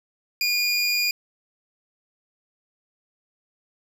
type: tone pair together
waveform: square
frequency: 2429 / 4858 Hz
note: D#7 / D#8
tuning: -42 / -42 cents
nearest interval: octave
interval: 1200 cents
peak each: -24 dBFS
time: 0.41-1.11 s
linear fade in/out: 2 ms
effects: none